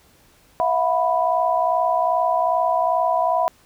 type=chord; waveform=sine; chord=E suspended second; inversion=none; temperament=equal with one note detuned; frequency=659.3 / 721.8 / 987.8 Hz; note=E5 / F#5 / B5; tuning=0 / -43 / 0 cents; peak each=-21 dBFS; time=0.6-3.48 s; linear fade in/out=0 ms; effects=pink hiss -55 dBFS RMS until 3.65 s